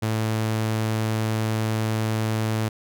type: tone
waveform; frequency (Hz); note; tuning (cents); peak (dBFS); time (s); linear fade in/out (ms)
sawtooth; 110; A2; 0; -18; 0.02-2.69; 10
effects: none